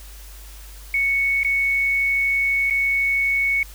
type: tone with dropouts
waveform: sine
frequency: 2217 Hz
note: C#7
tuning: in tune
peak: -17 dBFS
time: 0.94-3.63 s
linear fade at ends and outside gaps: 2 ms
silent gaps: 1.433-1.447 / 2.7-2.707 s
effects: added 50 Hz sine -38 dBFS peak until 3.74 s + white hiss -45 dBFS RMS until 3.74 s